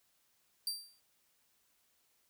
sawtooth tone with exponential decay, 4699 Hz, D8, in tune, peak -29 dBFS, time 0.67-1 s, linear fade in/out 2 ms, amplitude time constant 70 ms, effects white hiss -74 dBFS RMS until 2.29 s

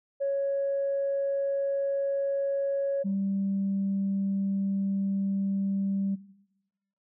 sine tone pair in turn, 554.4 / 196.01 Hz, C#5 / G3, 0 / 0 cents, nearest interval octave + tritone, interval 1800 cents, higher first, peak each -24 / -25 dBFS, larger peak first, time 0.2-3.04 / 3.04-6.16 s, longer second, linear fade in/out 20 ms, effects noise-tail reverb RT60 1.0 s tail -19 dB re dry + tanh soft clip ceiling -21 dBFS

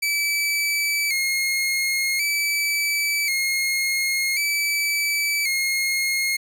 sawtooth tone with vibrato, 2226 Hz, C#7, 7 cents sharp, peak -17 dBFS, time 0.02-6.37 s, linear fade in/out 10 ms, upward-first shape square, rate 0.46 Hz, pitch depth 61 cents each way, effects none

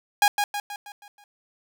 sawtooth tone with echo, 820 Hz, G#5, 22 cents flat, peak -11 dBFS, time 0.22-0.28 s, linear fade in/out 2 ms, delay 160 ms, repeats 6, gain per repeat -6 dB, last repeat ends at 1.24 s, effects none

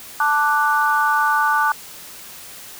sine chord, D major, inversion second, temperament equal, 880 / 1174.7 / 1480 Hz, A5 / D6 / F#6, 0 / 0 / 0 cents, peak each -19 dBFS, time 0.2-1.72 s, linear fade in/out 2 ms, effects white hiss -38 dBFS RMS until 2.79 s

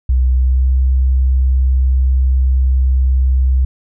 sine tone with pitch glide, 63.4 to 64.84 Hz, B1 to C2, +46 to -15 cents, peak -9 dBFS, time 0.09-3.65 s, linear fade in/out 5 ms, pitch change +39 cents, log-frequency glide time 0.3-0.77 s, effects none

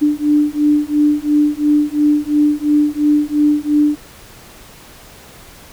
sine beating tone pair, 295.2 / 298.1 Hz, D4 / D4, +9 / +26 cents, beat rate 2.9 Hz, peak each -14 dBFS, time 0.01-3.96 s, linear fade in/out 20 ms, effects pink hiss -40 dBFS RMS until 5.72 s

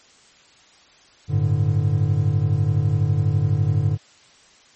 triangle chord, G suspended second, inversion none, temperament equal, 98 / 110 / 146.83 Hz, G2 / A2 / D3, 0 / 0 / 0 cents, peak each -19 dBFS, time 1.28-3.98 s, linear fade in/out 50 ms, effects white hiss -52 dBFS RMS until 4.75 s + MP3 32 kbps

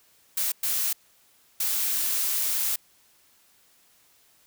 blue noise bursts at uneven times, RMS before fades -26 dBFS, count 3, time 0.37-0.52 / 0.63-0.93 / 1.6-2.76 s, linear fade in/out 5 ms, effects white hiss -61 dBFS RMS until 4.46 s

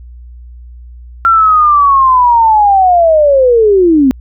sine linear sweep, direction down, 1368 to 251.1 Hz, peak -4 dBFS, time 1.25-4.11 s, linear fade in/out 0 ms, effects added 60 Hz sine -29 dBFS peak until 4.2 s

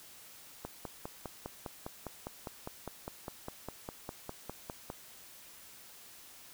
click train, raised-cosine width 1 ms, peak -25 dBFS, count 22, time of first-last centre 0.65-4.901 s, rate 4.94 Hz, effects white hiss -54 dBFS RMS until 6.53 s

